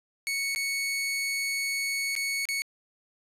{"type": "tone with dropouts", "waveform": "sawtooth", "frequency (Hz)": 2217, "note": "C#7", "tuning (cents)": 0, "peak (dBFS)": -24, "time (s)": [0.27, 2.62], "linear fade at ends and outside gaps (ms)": 0, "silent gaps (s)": [[0.549, 0.56], [2.153, 2.163], [2.454, 2.488]], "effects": ["resampled to 32000 Hz", "10-bit"]}